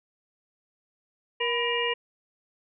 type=harmonic tone with a mistuned harmonic; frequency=473.2 Hz; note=A#4; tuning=26 cents sharp; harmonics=1 / 2 / 4 / 5 / 6; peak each=-29 / -32 / -32 / -33 / -29 dBFS; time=1.4-1.94 s; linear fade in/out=10 ms; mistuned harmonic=2; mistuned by=+83 cents; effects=none